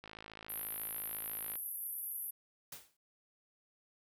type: click train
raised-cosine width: 0.3 ms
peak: -32 dBFS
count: 83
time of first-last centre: 0.04-1.556 s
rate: 54.1 Hz
type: band-pass noise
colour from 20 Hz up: pink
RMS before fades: -42 dBFS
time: 0.49-2.31 s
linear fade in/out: 10 ms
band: 11000 to 13000 Hz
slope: 96 dB/octave
type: noise with exponential decay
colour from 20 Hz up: white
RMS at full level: -44 dBFS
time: 2.72-2.97 s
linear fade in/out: 5 ms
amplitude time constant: 53 ms
effects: none